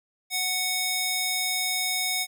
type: tone with high-pass filter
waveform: square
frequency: 740 Hz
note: F#5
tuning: in tune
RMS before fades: -27 dBFS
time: 0.3-2.27 s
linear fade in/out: 50 ms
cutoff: 2400 Hz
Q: 0.66
effects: none